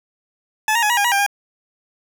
20% pulse tone with pitch steps, 864 / 934 / 841 / 959 / 811 / 961 / 797 / 809 Hz, A5 / A#5 / G#5 / A#5 / G#5 / B5 / G5 / G#5, -32 / +3 / +22 / +49 / -41 / -48 / +28 / -46 cents, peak -10 dBFS, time 0.68-1.264 s, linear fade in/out 2 ms, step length 73 ms, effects none

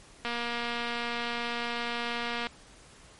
click train, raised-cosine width 0.3 ms, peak -17 dBFS, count 527, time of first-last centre 0.25-2.469 s, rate 237 Hz, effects pink hiss -54 dBFS RMS until 3.19 s + MP3 48 kbps

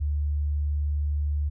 sine tone, 73.42 Hz, D2, in tune, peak -23 dBFS, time 0-1.5 s, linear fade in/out 20 ms, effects none

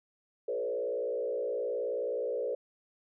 sine tone with frequency modulation, 493.9 Hz, B4, in tune, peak -30 dBFS, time 0.48-2.55 s, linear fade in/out 5 ms, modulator 59.1 Hz, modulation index 1.3, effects none

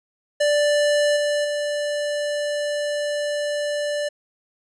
square tone with level steps, 587.3 Hz, D5, in tune, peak -17 / -20 / -23 dBFS, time 0.4-4.09 s, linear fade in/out 10 ms, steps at 1.16 / 1.44 s, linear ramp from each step 10 ms, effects resampled to 22050 Hz

